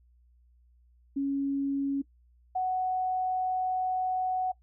sine tone pair in turn, 277.2 / 742.4 Hz, C#4 / F#5, 0 / +6 cents, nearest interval octave + perfect fourth, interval 1706 cents, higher second, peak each -26 / -26 dBFS, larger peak neither, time 1.16-2.02 / 2.55-4.52 s, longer second, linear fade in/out 10 ms, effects noise-tail reverb RT60 0.1 s tail -19 dB re dry + added 60 Hz sine -59 dBFS peak until 4.62 s

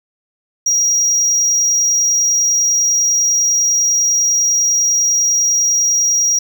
triangle tone, 5710 Hz, F8, 37 cents sharp, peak -10 dBFS, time 0.66-6.39 s, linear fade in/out 5 ms, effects none

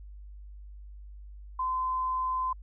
sine tone, 1028 Hz, C6, 31 cents flat, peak -27 dBFS, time 1.59-2.53 s, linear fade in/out 5 ms, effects added 50 Hz sine -43 dBFS peak until 2.62 s

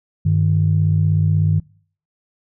sine tone pair together, 98.31 / 154.7 Hz, G2 / D#3, +5 / -10 cents, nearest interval minor sixth, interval 785 cents, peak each -15 dBFS, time 0.25-1.6 s, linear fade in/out 10 ms, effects noise-tail reverb RT60 0.5 s tail -24 dB re dry + tanh soft clip ceiling -5 dBFS

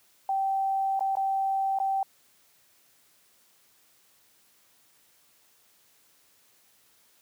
sine tone with dropouts, 777 Hz, G5, 16 cents flat, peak -24 dBFS, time 0.29-2.03 s, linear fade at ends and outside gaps 2 ms, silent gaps 0.994-1.007 / 1.154-1.169 / 1.788-1.8 s, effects white hiss -63 dBFS RMS until 7.21 s + high-pass 80 Hz 12 dB/octave

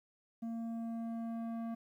square tone with low-pass filter sweep, 229.2 Hz, A#3, 29 cents flat, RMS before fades -40 dBFS, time 0.42-1.75 s, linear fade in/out 10 ms, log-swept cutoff 500 to 930 Hz, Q 0.88, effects 12-bit

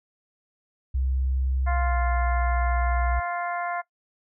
sine tone with pitch glide, 65.41 to 61.74 Hz, C2 to B1, 0 to 0 cents, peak -22 dBFS, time 0.94-3.2 s, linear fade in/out 10 ms, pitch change -100 cents, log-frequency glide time 1.76-2.01 s
harmonic tone, 349.2 Hz, F4, in tune, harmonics 2 / 3 / 4 / 5 / 6, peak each -29 / -33 / -35 / -37 / -39 dBFS, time 1.66-3.82 s, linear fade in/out 20 ms
effects noise-tail reverb RT60 0.1 s tail -18 dB re dry

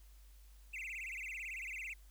triangle tone with vibrato, 2349 Hz, D7, in tune, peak -40 dBFS, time 0.73-1.94 s, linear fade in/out 10 ms, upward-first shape sine, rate 18 Hz, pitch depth 260 cents each way, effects added 50 Hz sine -56 dBFS peak until 2.1 s + white hiss -69 dBFS RMS until 2.1 s

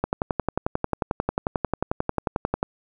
click train, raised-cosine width 1 ms, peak -8 dBFS, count 30, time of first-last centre 0.04-2.629 s, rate 11.2 Hz, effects none

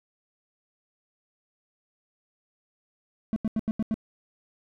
triangle tone bursts, 220 Hz, A3, in tune, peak -21 dBFS, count 6, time 3.33-3.942 s, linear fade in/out 0 ms, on 32 ms, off 84 ms, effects none

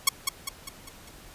5% pulse tone with echo, 1103 Hz, C#6, 9 cents flat, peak -4 dBFS, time 0.07-0.09 s, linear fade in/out 5 ms, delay 200 ms, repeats 5, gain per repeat -6 dB, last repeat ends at 1.09 s, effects pink hiss -49 dBFS RMS until 1.34 s + resampled to 32000 Hz

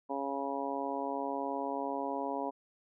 harmonic tone, 138.59 Hz, C#3, in tune, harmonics 2 / 3 / 4 / 5 / 6 / 7, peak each -39 / -41 / -40 / -40 / -41 / -39 dBFS, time 0.09-2.51 s, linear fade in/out 20 ms, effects none

